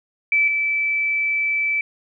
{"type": "tone pair in turn", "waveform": "sine", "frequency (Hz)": [2315, 2315], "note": ["D7", "D7"], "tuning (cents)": [-25, -25], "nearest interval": "unison", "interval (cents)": 0, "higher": "neither", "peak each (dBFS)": [-14, -18], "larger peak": "first", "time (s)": [[0.32, 0.48], [0.48, 1.81]], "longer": "second", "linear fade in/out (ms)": 2, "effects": []}